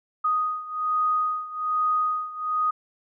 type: beating tone pair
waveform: sine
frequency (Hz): 1244.5 / 1245.7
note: D#6 / D#6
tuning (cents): 0 / +2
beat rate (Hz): 1.2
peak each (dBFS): -24 / -27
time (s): 0.24-2.71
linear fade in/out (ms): 10
effects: none